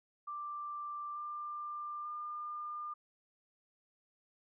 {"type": "tone with pitch steps", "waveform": "sine", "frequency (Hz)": [1179, 1191.3, 1203.8], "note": ["D6", "D6", "D6"], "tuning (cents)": [6, 24, 42], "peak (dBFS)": -39, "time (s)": [0.27, 2.94], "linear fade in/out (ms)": 10, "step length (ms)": 890, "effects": []}